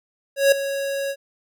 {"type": "tone with ADSR envelope", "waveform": "square", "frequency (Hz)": 553, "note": "C#5", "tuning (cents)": -4, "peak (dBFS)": -11, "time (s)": [0.36, 1.16], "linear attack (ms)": 160, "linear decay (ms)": 4, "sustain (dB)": -13, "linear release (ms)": 58, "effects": []}